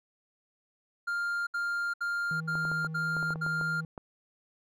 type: tone bursts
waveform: triangle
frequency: 1400 Hz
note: F6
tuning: 4 cents sharp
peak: -27 dBFS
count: 6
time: 1.07-3.81 s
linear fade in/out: 10 ms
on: 400 ms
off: 68 ms
type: tone with vibrato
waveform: triangle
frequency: 159.7 Hz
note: D#3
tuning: 45 cents sharp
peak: -33 dBFS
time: 2.31-3.85 s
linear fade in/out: 2 ms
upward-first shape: sine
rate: 1.5 Hz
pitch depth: 8 cents each way
type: clicks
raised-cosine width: 1 ms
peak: -26 dBFS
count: 11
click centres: 2.554 / 2.652 / 2.716 / 2.847 / 3.167 / 3.228 / 3.306 / 3.358 / 3.464 / 3.612 / 3.978 s
effects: none